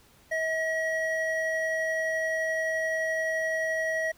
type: tone pair together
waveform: triangle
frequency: 641.2 / 1912 Hz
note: E5 / A#6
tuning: -48 / +43 cents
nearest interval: octave + perfect fifth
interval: 1891 cents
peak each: -27 dBFS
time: 0.31-4.12 s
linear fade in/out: 10 ms
effects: pink hiss -59 dBFS RMS until 4.17 s